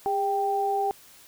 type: tone pair together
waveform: sine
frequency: 405.1 / 785.3 Hz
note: G#4 / G5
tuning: -43 / +3 cents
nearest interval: major seventh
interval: 1146 cents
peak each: -28 / -24 dBFS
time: 0.06-0.91 s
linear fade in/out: 0 ms
effects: white hiss -52 dBFS RMS until 1.27 s